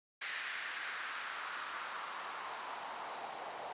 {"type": "noise with band-pass filter sweep", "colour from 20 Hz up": "white", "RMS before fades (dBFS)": -43, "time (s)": [0.21, 3.73], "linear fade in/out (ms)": 10, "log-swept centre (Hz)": [1900, 720], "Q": 2.3, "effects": ["resampled to 8000 Hz"]}